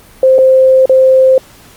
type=tone with dropouts; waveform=sine; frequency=523.3 Hz; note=C5; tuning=in tune; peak=-3 dBFS; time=0.23-1.38 s; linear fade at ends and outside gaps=2 ms; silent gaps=0.383-0.387 / 0.857-0.895 s; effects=pink hiss -40 dBFS RMS until 1.76 s + Opus 32 kbps